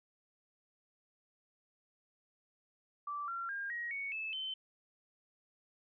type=tone with pitch steps; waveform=sine; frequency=1165 / 1369.5 / 1609.9 / 1892.5 / 2225 / 2615 / 3074 Hz; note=D6 / F6 / G6 / A#6 / C#7 / E7 / G7; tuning=-14 / -34 / +46 / +26 / +6 / -15 / -35 cents; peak=-37 dBFS; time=3.07-4.54 s; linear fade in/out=5 ms; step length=210 ms; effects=none